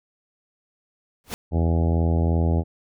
pink noise with exponential growth, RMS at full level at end -26 dBFS, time 1.24-1.34 s, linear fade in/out 0 ms, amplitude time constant 20 ms
harmonic tone, 82.9 Hz, E2, 10 cents sharp, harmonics 1 / 2 / 3 / 4 / 5 / 6 / 7 / 8 / 9 / 10, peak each -19 / -25 / -29 / -31 / -33 / -35 / -36 / -37 / -38 / -39 dBFS, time 1.51-2.64 s, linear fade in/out 50 ms
effects none

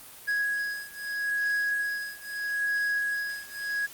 triangle beating tone pair, 1661.2 / 1661.98 Hz, G#6 / G#6, 0 / +1 cents, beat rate 0.78 Hz, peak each -27 / -28 dBFS, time 0.27-3.87 s, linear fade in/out 20 ms, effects white hiss -47 dBFS RMS until 3.93 s + Opus 32 kbps

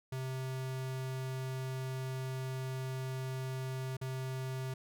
square tone with dropouts, 130.81 Hz, C3, in tune, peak -37 dBFS, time 0.12-4.74 s, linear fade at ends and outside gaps 5 ms, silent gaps 3.969-4.013 s, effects none

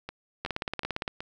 two click trains, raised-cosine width 0.3 ms, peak -20 / -14 dBFS, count 4 / 12, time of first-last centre 0.09-1.205 / 0.45-1.079 s, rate 2.69 / 17.5 Hz, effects none

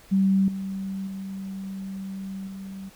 sine tone with level steps, 193.1 Hz, G3, 26 cents flat, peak -17 / -28 / -31 / -34 dBFS, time 0.11-2.9 s, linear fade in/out 20 ms, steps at 0.48 / 1.07 / 2.47 s, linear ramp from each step 2 ms, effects pink hiss -52 dBFS RMS until 2.95 s

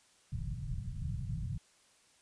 white low-pass noise, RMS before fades -38 dBFS, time 0.32-1.58 s, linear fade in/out 5 ms, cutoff 160 Hz, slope 48 dB/octave, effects white hiss -66 dBFS RMS until 2.21 s + resampled to 22050 Hz

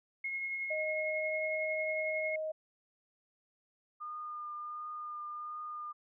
sine tone with tremolo, 2162 Hz, C#7, 44 cents flat, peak -33 dBFS, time 0.24-2.36 s, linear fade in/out 5 ms, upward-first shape triangle, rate 11 Hz, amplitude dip 35%
sine tone with pitch glide, 622.3 to 626.3 Hz, D#5 to D#5, 0 to +11 cents, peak -34 dBFS, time 0.7-2.52 s, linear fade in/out 10 ms, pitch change +11 cents, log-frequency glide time 1.12-1.43 s
sine tone with vibrato, 1213 Hz, D#6, 44 cents flat, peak -39 dBFS, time 4-5.93 s, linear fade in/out 20 ms, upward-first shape triangle, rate 1.4 Hz, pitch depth 17 cents each way
effects none

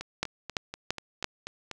two click trains, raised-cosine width 0.2 ms, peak -10 / -19 dBFS, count 4 / 8, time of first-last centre 0.23-1.244 / 0.01-1.713 s, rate 2.96 / 4.11 Hz, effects none

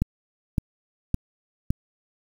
click train, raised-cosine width 5 ms, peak -9 dBFS, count 4, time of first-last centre 0.02-1.705 s, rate 1.78 Hz, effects 7-bit

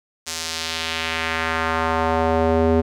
square tone with band-pass filter sweep, 81.4 Hz, E2, 21 cents flat, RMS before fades -21 dBFS, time 0.26-2.82 s, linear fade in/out 20 ms, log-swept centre 6600 to 380 Hz, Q 1.3, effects none

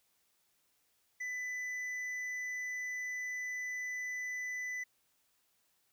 sine tone with hard clipping, 1996 Hz, B6, 18 cents sharp, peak -38 dBFS, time 1.2-4.84 s, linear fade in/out 10 ms, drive 5 dB, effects white hiss -75 dBFS RMS until 5.92 s

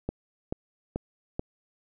click train, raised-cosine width 2 ms, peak -16 dBFS, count 4, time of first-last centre 0.09-1.394 s, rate 2.3 Hz, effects none

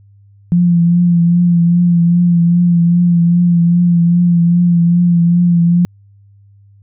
sine tone with vibrato, 172.7 Hz, F3, 19 cents flat, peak -7 dBFS, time 0.52-5.85 s, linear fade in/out 0 ms, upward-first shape triangle, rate 2.5 Hz, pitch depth 37 cents each way, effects added 100 Hz sine -42 dBFS peak until 6.82 s

